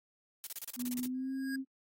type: noise bursts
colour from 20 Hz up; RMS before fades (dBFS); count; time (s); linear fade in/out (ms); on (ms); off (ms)
blue; -40; 11; 0.44-1.058; 0; 28; 31
type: tone with pitch glide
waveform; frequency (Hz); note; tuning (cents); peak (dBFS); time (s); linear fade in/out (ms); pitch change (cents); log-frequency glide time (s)
sine; 246.9 to 266.2; B3 to C4; 0 to +30; -34; 0.76-1.65; 50; +130; 0.96-1.32
type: tone with exponential growth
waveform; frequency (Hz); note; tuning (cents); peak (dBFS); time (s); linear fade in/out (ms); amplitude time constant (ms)
square; 1636; G#6; -26; -38; 1.14-1.56; 5; 90
effects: noise-tail reverb RT60 0.1 s tail -26 dB re dry + AAC 48 kbps